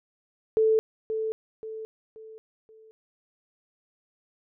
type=tone with echo; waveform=sine; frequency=440 Hz; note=A4; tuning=in tune; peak=-18 dBFS; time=0.57-0.79 s; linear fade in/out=0 ms; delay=530 ms; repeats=4; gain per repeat=-8 dB; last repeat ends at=2.91 s; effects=none